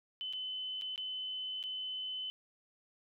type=tone with dropouts; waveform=sine; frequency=3032 Hz; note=F#7; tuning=42 cents sharp; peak=-37 dBFS; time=0.21-2.3 s; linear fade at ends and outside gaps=0 ms; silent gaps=0.327-0.334 / 0.813-0.82 / 0.96-0.978 / 1.628-1.638 s; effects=none